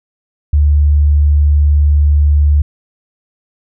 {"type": "tone", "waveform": "sine", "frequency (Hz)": 73.42, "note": "D2", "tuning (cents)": 0, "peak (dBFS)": -6, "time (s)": [0.53, 2.62], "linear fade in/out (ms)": 5, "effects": []}